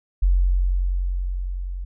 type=tone with level ramp; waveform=sine; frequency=45.33 Hz; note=F#1; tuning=35 cents flat; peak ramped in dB=-13 to -27 dBFS; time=0.22-1.85 s; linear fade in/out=10 ms; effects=none